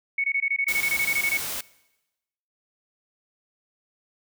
sine tone bursts, 2217 Hz, C#7, in tune, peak -21 dBFS, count 15, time 0.18-1.374 s, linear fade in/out 5 ms, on 60 ms, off 21 ms
white noise, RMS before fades -31 dBFS, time 0.68-1.61 s, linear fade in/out 5 ms
effects noise-tail reverb RT60 1.0 s tail -21 dB re dry

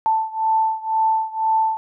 sine beating tone pair, 883 / 885 Hz, A5 / A5, +6 / +10 cents, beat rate 2 Hz, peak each -19 / -21 dBFS, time 0.06-1.77 s, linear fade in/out 0 ms, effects none

